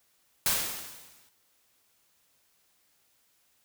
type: noise with exponential decay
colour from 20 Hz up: white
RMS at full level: -24 dBFS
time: 0.46-1.29 s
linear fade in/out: 1 ms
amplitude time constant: 180 ms
effects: white hiss -69 dBFS RMS until 3.64 s